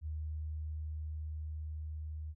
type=tone with level ramp; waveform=sine; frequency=77.2 Hz; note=D#2; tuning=13 cents flat; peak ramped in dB=-36 to -39 dBFS; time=0.01-2.35 s; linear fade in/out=50 ms; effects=none